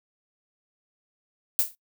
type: noise with exponential decay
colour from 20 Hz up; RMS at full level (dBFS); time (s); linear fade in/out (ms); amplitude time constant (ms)
violet; -18; 1.59-1.75; 0; 33
effects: noise-tail reverb RT60 0.1 s tail -18 dB re dry